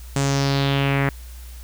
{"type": "tone with low-pass filter sweep", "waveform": "sawtooth", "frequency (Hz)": 138.59, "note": "C#3", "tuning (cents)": 0, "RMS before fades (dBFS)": -20, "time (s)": [0.16, 1.09], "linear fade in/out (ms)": 2, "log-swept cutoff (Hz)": [8000, 1900], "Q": 3.2, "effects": ["added 60 Hz sine -35 dBFS peak until 1.63 s", "white hiss -47 dBFS RMS until 1.63 s"]}